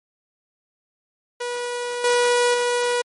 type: tone with level steps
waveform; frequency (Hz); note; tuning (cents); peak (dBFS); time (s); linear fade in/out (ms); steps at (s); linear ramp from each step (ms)
sawtooth; 485.9; B4; -28; -21 / -12 / -15; 1.4-3.02; 10; 2.04 / 2.54; 2
effects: MP3 48 kbps